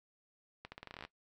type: accelerating click train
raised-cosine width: 0.3 ms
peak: -29 dBFS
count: 13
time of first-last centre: 0.65-1.05 s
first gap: 70 ms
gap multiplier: 0.85
effects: noise-tail reverb RT60 0.1 s tail -17 dB re dry